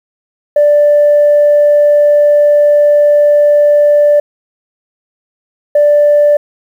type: tone pair in turn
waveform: sine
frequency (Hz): 587.3 / 587.3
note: D5 / D5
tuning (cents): 0 / 0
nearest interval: unison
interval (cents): 0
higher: neither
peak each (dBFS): -3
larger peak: neither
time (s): 0.56-4.2 / 5.75-6.37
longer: first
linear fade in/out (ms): 5
effects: tanh soft clip ceiling -1 dBFS + 7-bit